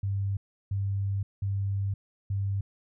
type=tone bursts at uneven times; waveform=sine; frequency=98.8 Hz; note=G2; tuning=14 cents sharp; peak=-26 dBFS; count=4; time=0.03-0.37 / 0.71-1.23 / 1.42-1.94 / 2.3-2.61 s; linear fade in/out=5 ms; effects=none